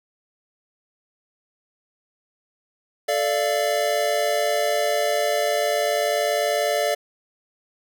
square chord, D minor, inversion second, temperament equal with one note detuned, 440 / 587.3 / 687.6 Hz, A4 / D5 / F5, 0 / 0 / -27 cents, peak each -28 / -23 / -25 dBFS, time 3.08-6.95 s, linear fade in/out 10 ms, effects none

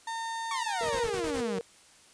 35% pulse tone with pitch glide, 910 to 928 Hz, A#5 to A#5, -42 to -8 cents, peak -31 dBFS, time 0.07-1.04 s, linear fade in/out 5 ms, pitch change +34 cents, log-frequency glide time 0.69-0.86 s
sawtooth exponential sweep, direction down, 1152 to 180.9 Hz, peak -28 dBFS, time 0.51-1.59 s, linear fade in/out 2 ms
sine tone with vibrato, 469 Hz, A#4, 11 cents sharp, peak -32 dBFS, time 0.81-1.61 s, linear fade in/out 0 ms, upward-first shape triangle, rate 6.3 Hz, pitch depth 16 cents each way
pink noise bursts, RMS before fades -39 dBFS, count 6, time 0.82-1.414 s, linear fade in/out 10 ms, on 79 ms, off 24 ms
effects white hiss -57 dBFS RMS until 2.13 s + resampled to 22050 Hz

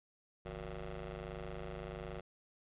15% pulse ring-modulated tone, 101.4 Hz, G#2, 41 cents flat, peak -33 dBFS, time 0.45-2.21 s, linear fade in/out 10 ms, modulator 266 Hz, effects resampled to 8000 Hz

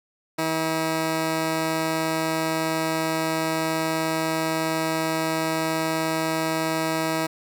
10% pulse tone pair together, 160.5 / 321 Hz, E3 / E4, -46 / -46 cents, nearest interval octave, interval 1200 cents, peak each -19 dBFS, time 0.38-7.27 s, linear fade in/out 10 ms, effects none

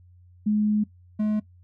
sine / triangle tone pair in turn, 211 / 212.7 Hz, G#3 / G#3, +28 / +42 cents, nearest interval unison, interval 14 cents, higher second, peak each -19 dBFS, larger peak neither, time 0.46-0.84 / 1.19-1.4 s, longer first, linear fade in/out 10 ms, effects noise-tail reverb RT60 0.1 s tail -19 dB re dry + added 89 Hz sine -50 dBFS peak until 1.63 s

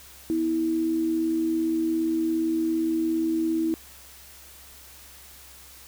sine tone pair together, 247 / 324.4 Hz, B3 / E4, 0 / -28 cents, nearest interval perfect fourth, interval 472 cents, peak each -33 / -22 dBFS, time 0.3-3.74 s, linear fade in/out 0 ms, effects added 67 Hz sine -54 dBFS peak until 5.87 s + white hiss -48 dBFS RMS until 5.87 s

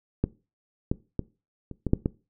clicks, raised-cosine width 3 ms, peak -9 / -11 / -14 / -24 / -14 / -6 / -11 dBFS, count 7, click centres 0.24 / 0.915 / 1.193 / 1.713 / 1.867 / 1.934 / 2.059 s, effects noise-tail reverb RT60 0.3 s tail -20 dB re dry

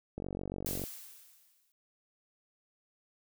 click train, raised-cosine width 2 ms, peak -25 dBFS, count 32, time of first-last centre 0.18-0.838 s, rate 47.1 Hz
blue noise with exponential decay, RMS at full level -36 dBFS, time 0.66-1.72 s, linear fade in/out 1 ms, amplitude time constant 230 ms
effects none

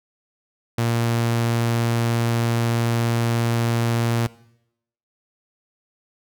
sawtooth tone, 116.8 Hz, A#2, 4 cents sharp, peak -15 dBFS, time 0.78-4.27 s, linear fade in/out 5 ms, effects noise-tail reverb RT60 0.8 s tail -20 dB re dry

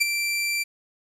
sawtooth tone with ADSR envelope, 2349 Hz, D7, in tune, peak -12 dBFS, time 0-0.64 s, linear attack 17 ms, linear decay 17 ms, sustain -8 dB, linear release 17 ms, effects resampled to 32000 Hz + 9-bit

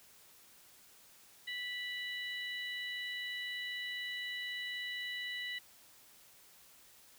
harmonic tone, 984 Hz, B5, 7 cents flat, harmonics 2 / 3 / 4, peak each -40 / -44 / -46 dBFS, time 1.47-5.59 s, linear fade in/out 10 ms, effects white hiss -61 dBFS RMS until 7.18 s

